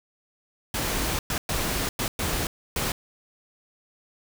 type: noise bursts at uneven times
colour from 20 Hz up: pink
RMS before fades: -27 dBFS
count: 6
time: 0.74-1.19 / 1.3-1.38 / 1.49-1.89 / 1.99-2.08 / 2.19-2.47 / 2.76-2.92 s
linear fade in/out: 2 ms
effects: none